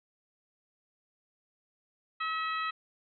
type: harmonic tone with a mistuned harmonic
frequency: 643 Hz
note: E5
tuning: 43 cents flat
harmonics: 2 / 3 / 4 / 5 / 6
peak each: -32 / -38 / -40 / -45 / -44 dBFS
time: 2.2-2.71 s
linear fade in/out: 10 ms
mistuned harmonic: 6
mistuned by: +38 cents
effects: none